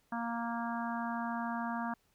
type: harmonic tone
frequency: 233.4 Hz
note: A#3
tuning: 2 cents sharp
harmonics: 1 / 3 / 4 / 5 / 6 / 7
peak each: -37 / -41 / -40 / -43 / -46 / -45 dBFS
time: 0.12-1.94 s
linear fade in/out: 5 ms
effects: pink hiss -73 dBFS RMS until 2.14 s